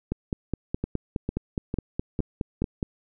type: two click trains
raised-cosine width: 3 ms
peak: -14 / -13 dBFS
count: 5 / 14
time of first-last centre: 0.84-2.642 / 0.12-2.828 s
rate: 2.22 / 4.8 Hz
effects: none